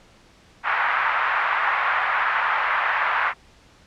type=band-pass noise; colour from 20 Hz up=pink; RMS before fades=-22 dBFS; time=0.63-3.34 s; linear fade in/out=50 ms; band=930 to 2000 Hz; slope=24 dB/octave; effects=pink hiss -53 dBFS RMS until 3.86 s + low-pass 6000 Hz 12 dB/octave